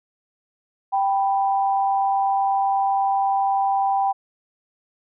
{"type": "tone pair together", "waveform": "sine", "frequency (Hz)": [784, 987.8], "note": ["G5", "B5"], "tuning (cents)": [0, 0], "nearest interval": "major third", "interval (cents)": 400, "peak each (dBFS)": [-18, -26], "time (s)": [0.92, 4.13], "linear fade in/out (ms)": 20, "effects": []}